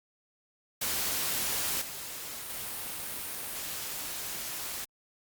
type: noise with level steps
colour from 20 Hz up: white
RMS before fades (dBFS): -31 / -40 / -37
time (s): 0.81-4.85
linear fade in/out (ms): 10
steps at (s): 1.81 / 2.49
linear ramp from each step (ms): 10
effects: Opus 48 kbps